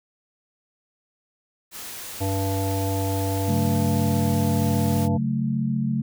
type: noise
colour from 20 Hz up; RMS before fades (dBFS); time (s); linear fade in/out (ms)
white; -36; 1.71-5.09; 50
type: harmonic tone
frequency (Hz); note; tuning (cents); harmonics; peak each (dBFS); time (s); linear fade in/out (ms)
97.1; G2; -16; 1 / 3 / 5 / 7 / 9; -24 / -29 / -31 / -32 / -34; 2.2-5.18; 20
type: chord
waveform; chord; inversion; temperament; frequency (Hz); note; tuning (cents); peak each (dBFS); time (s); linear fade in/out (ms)
sine; F# minor; second; equal; 138.59 / 185 / 220; C#3 / F#3 / A3; 0 / 0 / 0; -25 / -29 / -24; 3.48-6.02; 5
effects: none